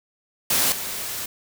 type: noise with level steps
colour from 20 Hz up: white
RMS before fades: -20 / -30 dBFS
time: 0.5-1.26 s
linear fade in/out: 5 ms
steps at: 0.72 s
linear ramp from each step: 2 ms
effects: none